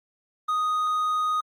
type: tone with hard clipping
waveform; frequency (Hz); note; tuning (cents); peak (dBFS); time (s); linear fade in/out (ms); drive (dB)
triangle; 1244.5; D#6; 0; -23; 0.48-1.41; 10; 6
effects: Opus 32 kbps